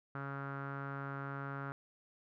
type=tone with low-pass filter; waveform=sawtooth; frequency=138.59 Hz; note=C#3; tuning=in tune; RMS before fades=-42 dBFS; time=0.15-1.72 s; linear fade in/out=0 ms; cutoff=1400 Hz; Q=5.8; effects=none

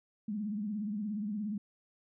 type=tone with vibrato; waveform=sine; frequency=208.9 Hz; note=G#3; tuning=10 cents sharp; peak=-33 dBFS; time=0.28-1.58 s; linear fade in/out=5 ms; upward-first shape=triangle; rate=17 Hz; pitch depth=120 cents each way; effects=none

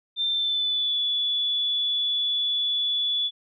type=tone with pitch glide; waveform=sine; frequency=3579 to 3435 Hz; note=A7 to A7; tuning=+29 to -42 cents; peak=-22 dBFS; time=0.16-3.31 s; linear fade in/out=50 ms; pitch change=-71 cents; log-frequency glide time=0.26-0.99 s; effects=none

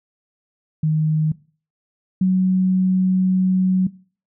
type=tone pair in turn; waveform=sine; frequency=155.56 / 186.13 Hz; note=D#3 / F#3; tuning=0 / +11 cents; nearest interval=minor third; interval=311 cents; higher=second; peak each=-15 / -13 dBFS; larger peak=second; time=0.83-1.32 / 2.21-3.87 s; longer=second; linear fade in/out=5 ms; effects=noise-tail reverb RT60 0.4 s tail -20 dB re dry

